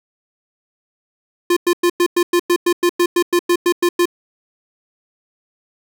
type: tone bursts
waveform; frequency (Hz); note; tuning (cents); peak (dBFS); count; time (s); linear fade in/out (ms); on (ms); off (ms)
square; 350; F4; +4; -12; 16; 1.5-4.056; 5; 66; 100
effects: none